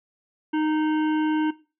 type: harmonic tone with a mistuned harmonic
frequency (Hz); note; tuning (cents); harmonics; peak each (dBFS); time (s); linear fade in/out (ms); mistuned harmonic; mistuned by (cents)
309.3; D#4; -10; 1 / 3 / 5 / 7 / 9 / 10; -21 / -31 / -35 / -43 / -41 / -46; 0.53-1.51; 10; 10; -19
effects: noise-tail reverb RT60 0.3 s tail -17 dB re dry